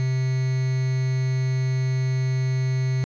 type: tone with quantisation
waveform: triangle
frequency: 130 Hz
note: C3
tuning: 11 cents flat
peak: -18 dBFS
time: 0-3.04 s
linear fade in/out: 0 ms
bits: 6
effects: resampled to 16000 Hz